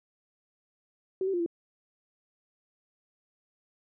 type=tone with pitch steps; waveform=sine; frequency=377.5 / 387.8 / 349.9 / 338.5 Hz; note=F#4 / G4 / F4 / E4; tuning=+35 / -19 / +3 / +46 cents; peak=-26 dBFS; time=1.21-1.462 s; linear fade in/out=2 ms; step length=63 ms; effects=none